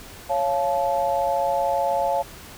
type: chord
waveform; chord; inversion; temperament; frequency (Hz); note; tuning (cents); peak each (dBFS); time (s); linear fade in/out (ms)
sine; Db augmented; none; just; 554.4 / 693 / 866.2; Db5 / F5 / A5; 0 / -14 / -27; -24 / -24 / -24; 0.29-2.23; 20
effects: pink hiss -42 dBFS RMS until 2.57 s